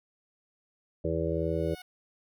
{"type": "harmonic tone", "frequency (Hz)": 82, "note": "E2", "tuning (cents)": -9, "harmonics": [1, 2, 4, 5, 6, 7], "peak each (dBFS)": [-34, -34, -34, -34, -34, -34], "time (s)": [1.04, 1.75], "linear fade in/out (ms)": 10}
{"type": "tone with exponential growth", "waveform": "10% pulse", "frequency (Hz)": 733, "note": "F#5", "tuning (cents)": -16, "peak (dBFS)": -35, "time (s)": [1.13, 1.82], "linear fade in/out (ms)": 5, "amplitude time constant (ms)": 150}
{"effects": []}